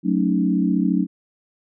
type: chord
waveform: sine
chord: D# half-diminished seventh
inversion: first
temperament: equal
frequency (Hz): 185 / 220 / 277.2 / 311.1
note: F#3 / A3 / C#4 / D#4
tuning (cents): 0 / 0 / 0 / 0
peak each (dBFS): -20 / -23 / -22 / -24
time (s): 0.03-1.07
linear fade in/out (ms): 50
effects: none